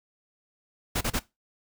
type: noise bursts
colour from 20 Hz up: pink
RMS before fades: -27 dBFS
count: 3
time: 0.95-1.195 s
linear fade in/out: 10 ms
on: 61 ms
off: 31 ms
effects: noise-tail reverb RT60 0.2 s tail -18 dB re dry